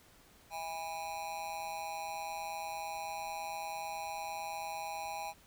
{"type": "tone with amplitude modulation", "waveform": "square", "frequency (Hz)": 816, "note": "G#5", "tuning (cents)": -31, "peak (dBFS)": -35, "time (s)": [0.5, 5.34], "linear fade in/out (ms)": 50, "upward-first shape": "sine", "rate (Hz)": 169, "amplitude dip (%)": 90, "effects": ["pink hiss -62 dBFS RMS until 5.46 s"]}